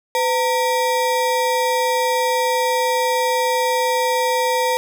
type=ring-modulated tone; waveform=square; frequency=712 Hz; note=F5; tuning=33 cents sharp; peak=-14 dBFS; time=0.15-4.77 s; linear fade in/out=0 ms; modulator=207 Hz; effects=none